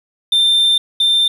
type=tone pair in turn; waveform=sine; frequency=3584 / 3584 Hz; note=A7 / A7; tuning=+31 / +31 cents; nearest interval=unison; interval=0 cents; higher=neither; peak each=-7 / -8 dBFS; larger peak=first; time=0.32-0.78 / 1-1.28 s; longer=first; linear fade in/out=5 ms; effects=tanh soft clip ceiling -9 dBFS + 7-bit